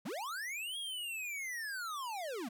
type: linear two-way sweep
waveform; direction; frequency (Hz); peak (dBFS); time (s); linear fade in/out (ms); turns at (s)
square; up then down; 147.6 to 3322 to 203; -39; 0.05-2.49; 10; 0.78
effects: none